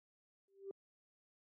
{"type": "tone with exponential growth", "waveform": "sine", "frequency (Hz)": 392, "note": "G4", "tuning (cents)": 0, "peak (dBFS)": -39, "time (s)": [0.48, 0.71], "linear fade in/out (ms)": 1, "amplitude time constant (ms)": 50, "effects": ["tanh soft clip ceiling -36 dBFS", "high-pass 200 Hz 12 dB/octave"]}